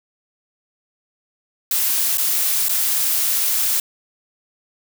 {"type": "noise with dropouts", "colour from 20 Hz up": "blue", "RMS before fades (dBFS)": -19, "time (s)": [1.71, 3.8], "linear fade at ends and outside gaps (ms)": 2, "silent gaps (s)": [[2.173, 2.181], [2.685, 2.693]], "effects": []}